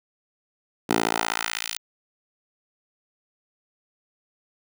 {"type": "tone with high-pass filter sweep", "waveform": "10% pulse", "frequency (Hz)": 56, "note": "A1", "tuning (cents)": 31, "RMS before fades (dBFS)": -26, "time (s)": [0.89, 1.78], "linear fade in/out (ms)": 10, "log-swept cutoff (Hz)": [290, 3800], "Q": 0.98, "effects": []}